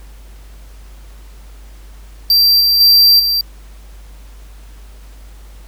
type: tone with level steps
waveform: square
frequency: 4706 Hz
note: D8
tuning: 3 cents sharp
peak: -8 / -10 / -6 / -13 dBFS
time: 2.3-3.41 s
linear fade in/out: 2 ms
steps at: 2.6 / 2.8 / 3.19 s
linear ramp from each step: 10 ms
effects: added 50 Hz sine -34 dBFS peak until 5.67 s + pink hiss -47 dBFS RMS until 5.67 s